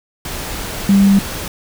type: tone in noise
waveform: sine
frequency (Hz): 197.5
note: G3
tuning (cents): +13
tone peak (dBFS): -7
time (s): 0.89-1.19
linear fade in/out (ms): 2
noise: pink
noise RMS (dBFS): -25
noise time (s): 0.25-1.48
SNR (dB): +15
effects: none